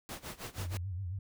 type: noise with tremolo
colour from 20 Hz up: pink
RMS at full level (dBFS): -41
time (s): 0.09-0.77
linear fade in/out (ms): 0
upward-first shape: sine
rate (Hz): 6.3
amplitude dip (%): 90
type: tone with vibrato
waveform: sine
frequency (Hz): 92.5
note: F#2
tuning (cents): 0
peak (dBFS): -35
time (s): 0.58-1.19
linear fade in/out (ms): 5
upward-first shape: sine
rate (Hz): 7.5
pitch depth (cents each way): 130
effects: none